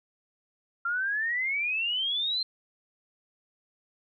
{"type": "exponential sweep", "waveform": "sine", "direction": "up", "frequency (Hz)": [1367, 4180], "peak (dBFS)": -26, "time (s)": [0.85, 2.43], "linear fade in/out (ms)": 5, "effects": []}